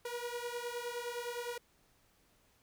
sawtooth beating tone pair, 476.5 / 486.2 Hz, A#4 / B4, +38 / -27 cents, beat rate 9.7 Hz, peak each -37 / -38 dBFS, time 0.05-1.58 s, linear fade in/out 5 ms, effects pink hiss -70 dBFS RMS until 2.62 s

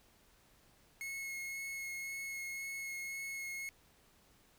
45% pulse tone with vibrato, 2175 Hz, C#7, 33 cents flat, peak -40 dBFS, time 1.01-3.69 s, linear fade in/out 0 ms, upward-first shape sine, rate 1.9 Hz, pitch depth 10 cents each way, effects pink hiss -67 dBFS RMS until 4.58 s

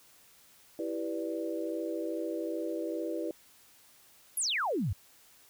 sine chord, E minor seventh, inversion none, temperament equal, 329.6 / 392 / 493.9 / 587.3 Hz, E4 / G4 / B4 / D5, 0 / 0 / 0 / 0 cents, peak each -35 / -40 / -38 / -39 dBFS, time 0.79-3.31 s, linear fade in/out 2 ms
sine exponential sweep, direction down, 11930 to 80 Hz, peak -28 dBFS, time 4.37-4.93 s, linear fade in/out 5 ms
effects white hiss -60 dBFS RMS until 5.49 s

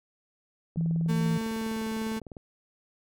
click train, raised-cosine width 2 ms, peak -29 dBFS, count 33, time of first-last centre 0.76-2.368 s, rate 19.9 Hz
sine tone, 164.81 Hz, E3, in tune, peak -24 dBFS, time 0.77-1.38 s, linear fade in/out 5 ms
35% pulse tone with pitch glide, 225.1 to 221.2 Hz, A3 to A3, +40 to +9 cents, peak -28 dBFS, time 1.08-2.2 s, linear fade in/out 20 ms, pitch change -31 cents, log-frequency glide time 1.31-1.87 s
effects none

